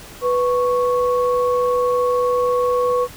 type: tone pair together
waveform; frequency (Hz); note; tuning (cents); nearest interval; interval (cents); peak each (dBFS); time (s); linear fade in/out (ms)
sine; 493.9 / 1107.1; B4 / C#6; 0 / -3; octave + major second; 1397; -16 / -21; 0.21-3.08; 50
effects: pink hiss -39 dBFS RMS until 3.16 s